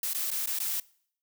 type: noise with dropouts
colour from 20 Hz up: blue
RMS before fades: -31 dBFS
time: 0.03-0.8 s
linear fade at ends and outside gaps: 2 ms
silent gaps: 0.134-0.147 / 0.304-0.314 / 0.46-0.472 / 0.588-0.601 s
effects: noise-tail reverb RT60 0.6 s tail -23 dB re dry